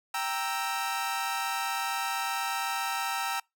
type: chord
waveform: sawtooth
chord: E diminished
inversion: first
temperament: equal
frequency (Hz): 784 / 932.3 / 1318.5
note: G5 / Bb5 / E6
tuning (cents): 0 / 0 / 0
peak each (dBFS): -30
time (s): 0.14-3.4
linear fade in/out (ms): 5
effects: noise-tail reverb RT60 0.2 s tail -26 dB re dry